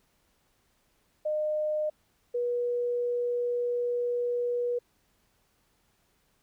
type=tone pair in turn; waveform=sine; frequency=610 / 484.2 Hz; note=D#5 / B4; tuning=-34 / -34 cents; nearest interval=major third; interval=400 cents; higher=first; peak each=-26 dBFS; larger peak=neither; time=1.25-1.9 / 2.34-4.79 s; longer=second; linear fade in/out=10 ms; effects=pink hiss -70 dBFS RMS until 6.42 s